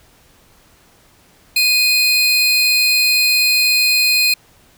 45% pulse tone pair together, 2486 / 4181 Hz, D#7 / C8, -2 / -2 cents, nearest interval major sixth, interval 900 cents, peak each -14 dBFS, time 1.56-4.34 s, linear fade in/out 5 ms, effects pink hiss -51 dBFS RMS until 4.77 s

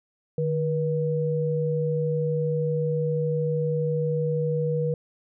sine tone pair together, 152.1 / 482.9 Hz, D#3 / B4, -39 / -39 cents, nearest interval octave + minor sixth, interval 2000 cents, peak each -25 dBFS, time 0.38-4.94 s, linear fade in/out 2 ms, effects none

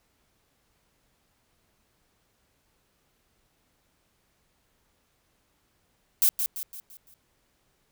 violet noise with echo, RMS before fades -20 dBFS, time 6.22-6.29 s, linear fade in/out 0 ms, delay 170 ms, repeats 5, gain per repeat -7 dB, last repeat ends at 7.14 s, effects pink hiss -70 dBFS RMS until 7.91 s

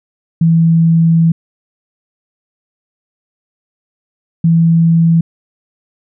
sine tone pair in turn, 164.81 / 165.68 Hz, E3 / E3, 0 / +9 cents, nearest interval unison, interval 9 cents, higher second, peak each -6 dBFS, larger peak neither, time 0.41-1.32 / 4.44-5.21 s, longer first, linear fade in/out 5 ms, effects none

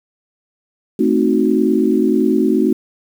sine chord, A diminished seventh, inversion none, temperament equal, 220 / 261.6 / 311.1 / 370 Hz, A3 / C4 / Eb4 / Gb4, 0 / 0 / 0 / 0 cents, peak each -17 dBFS, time 0.99-2.73 s, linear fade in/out 5 ms, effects 7-bit

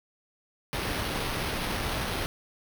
pink noise with sample-and-hold, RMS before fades -31 dBFS, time 0.73-2.26 s, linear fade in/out 0 ms, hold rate 7350 Hz, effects none

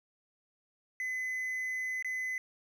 triangle tone with dropouts, 2025 Hz, B6, 43 cents sharp, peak -31 dBFS, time 1-2.38 s, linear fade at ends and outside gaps 1 ms, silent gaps 2.025-2.046 s, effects none

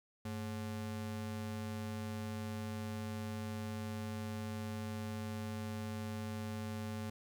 square ring-modulated tone, 160 Hz, D#3, 49 cents sharp, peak -37 dBFS, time 0.25-7.1 s, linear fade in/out 5 ms, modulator 61.4 Hz, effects 13-bit

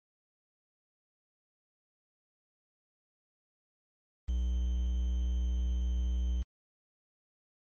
triangle tone with quantisation, 60.9 Hz, B1, 24 cents flat, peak -26 dBFS, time 4.28-6.43 s, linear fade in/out 10 ms, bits 9, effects MP3 32 kbps

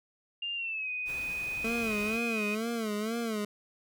sine tone with pitch glide, 2800 to 2495 Hz, F7 to D#7, +4 to +4 cents, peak -32 dBFS, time 0.42-2.55 s, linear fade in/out 5 ms, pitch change -200 cents, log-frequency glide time 0.55-0.9 s
pink noise, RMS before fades -46 dBFS, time 1.05-2.2 s, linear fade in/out 50 ms
25% pulse tone with vibrato, 220.9 Hz, A3, 7 cents sharp, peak -27 dBFS, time 1.64-3.45 s, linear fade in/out 5 ms, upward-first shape sine, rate 2.1 Hz, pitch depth 110 cents each way
effects none

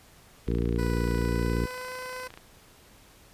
harmonic tone, 58.27 Hz, A#1, in tune, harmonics 1 / 2 / 3 / 4 / 5 / 6 / 7 / 8, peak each -28 / -31 / -33 / -34 / -35 / -36 / -36 / -37 dBFS, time 0.47-1.66 s, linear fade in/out 10 ms
click train, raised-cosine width 0.3 ms, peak -28 dBFS, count 55, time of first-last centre 0.48-2.375 s, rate 28.5 Hz
15% pulse tone with pitch glide, 493.9 to 507.8 Hz, B4 to B4, 0 to +48 cents, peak -29 dBFS, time 0.78-2.28 s, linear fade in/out 10 ms, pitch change +48 cents, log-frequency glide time 1.19-1.93 s
effects pink hiss -55 dBFS RMS until 3.33 s + resampled to 32000 Hz

